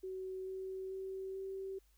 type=tone with pitch steps; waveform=sine; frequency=376.1 / 379.2 / 382.2 / 385.3 Hz; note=F#4 / F#4 / G4 / G4; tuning=+28 / +43 / -44 / -30 cents; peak=-40 dBFS; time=0.03-1.79 s; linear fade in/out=10 ms; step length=440 ms; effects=added 50 Hz sine -67 dBFS peak until 1.97 s + white hiss -75 dBFS RMS until 1.97 s